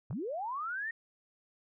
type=linear sweep; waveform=sine; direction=up; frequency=92 to 1870 Hz; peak=-34 dBFS; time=0.1-0.91 s; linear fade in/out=5 ms
type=clicks; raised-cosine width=1 ms; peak=-34 / -41 dBFS; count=2; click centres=0.109 / 0.129 s
effects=none